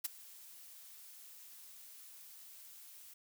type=noise with ADSR envelope; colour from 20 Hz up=blue; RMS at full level=-34 dBFS; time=0.04-3.14 s; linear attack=11 ms; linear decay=18 ms; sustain=-21 dB; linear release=7 ms; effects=none